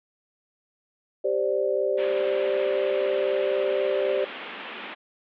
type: chord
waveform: sine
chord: G suspended fourth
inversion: none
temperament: equal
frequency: 392 / 523.3 / 587.3 Hz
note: G4 / C5 / D5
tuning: 0 / 0 / 0 cents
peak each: -26 dBFS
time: 1.24-4.25 s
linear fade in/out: 10 ms
type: band-pass noise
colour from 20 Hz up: white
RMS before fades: -38 dBFS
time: 1.97-4.95 s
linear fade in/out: 20 ms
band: 200 to 3200 Hz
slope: 48 dB/octave
effects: none